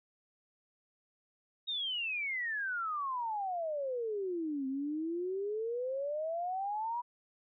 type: exponential two-way sweep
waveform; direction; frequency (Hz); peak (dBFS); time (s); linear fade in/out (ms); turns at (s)
sine; down then up; 3773 to 261.6 to 979; -33; 1.67-7.02; 20; 4.67
effects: none